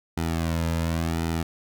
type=tone with flanger; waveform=sawtooth; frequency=82.41 Hz; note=E2; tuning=in tune; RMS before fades=-26 dBFS; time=0.17-1.43 s; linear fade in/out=5 ms; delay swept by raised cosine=1.8 to 2.71 ms; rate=0.92 Hz; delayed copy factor=-0.75; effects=none